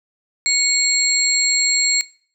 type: tone cluster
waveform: sine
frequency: 2214 / 4252 / 7520 Hz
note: C#7 / C8 / A#8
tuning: -3 / +27 / +14 cents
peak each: -19 dBFS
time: 0.46-2.01 s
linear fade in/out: 0 ms
effects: noise-tail reverb RT60 0.5 s tail -21 dB re dry